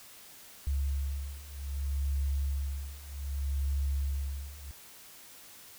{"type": "beating tone pair", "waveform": "sine", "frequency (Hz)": [69.1, 69.74], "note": ["C#2", "C#2"], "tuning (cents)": [-5, 11], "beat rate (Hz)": 0.64, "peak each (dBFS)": [-34, -32], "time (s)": [0.67, 4.71], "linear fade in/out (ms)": 0, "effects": ["white hiss -52 dBFS RMS until 5.78 s"]}